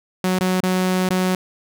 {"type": "tone with dropouts", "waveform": "sawtooth", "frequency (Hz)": 184.7, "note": "F#3", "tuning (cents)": -3, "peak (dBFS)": -13, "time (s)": [0.24, 1.35], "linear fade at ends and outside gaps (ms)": 2, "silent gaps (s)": [[0.389, 0.409], [0.605, 0.633], [1.089, 1.105]], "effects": []}